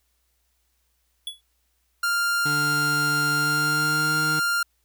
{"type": "tone with exponential decay", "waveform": "square", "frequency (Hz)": 3390, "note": "G#7", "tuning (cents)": 35, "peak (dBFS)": -26, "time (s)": [1.27, 1.41], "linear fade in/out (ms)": 2, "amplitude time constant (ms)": 30}
{"type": "tone", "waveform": "45% pulse", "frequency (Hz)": 1396.9, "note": "F6", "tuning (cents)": 0, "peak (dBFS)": -21, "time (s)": [2.03, 4.63], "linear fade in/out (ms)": 5}
{"type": "tone with pitch glide", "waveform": "25% pulse", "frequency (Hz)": [147.5, 154.39], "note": ["D3", "D#3"], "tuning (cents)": [8, -13], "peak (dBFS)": -24, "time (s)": [2.45, 4.4], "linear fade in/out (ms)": 10, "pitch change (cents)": 79, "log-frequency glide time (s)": [3.34, 4.22]}
{"effects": ["added 60 Hz sine -70 dBFS peak until 4.84 s", "white hiss -71 dBFS RMS until 4.84 s"]}